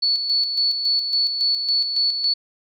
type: tone with tremolo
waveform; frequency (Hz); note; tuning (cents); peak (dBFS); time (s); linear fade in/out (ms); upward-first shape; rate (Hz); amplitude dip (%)
sine; 4435; C#8; 0; -16; 0.02-2.34; 10; square; 3.6; 50
effects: none